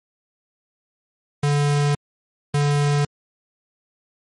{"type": "tone bursts at uneven times", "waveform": "square", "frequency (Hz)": 144.9, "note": "D3", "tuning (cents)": -23, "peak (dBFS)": -17, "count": 2, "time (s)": [[1.43, 1.95], [2.54, 3.05]], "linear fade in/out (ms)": 5, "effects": ["MP3 48 kbps"]}